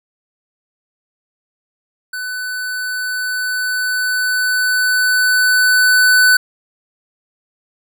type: tone with level ramp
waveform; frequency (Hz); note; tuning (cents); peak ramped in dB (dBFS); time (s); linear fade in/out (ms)
square; 1500; F#6; +23; -23 to -8; 2.13-6.37; 5
effects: none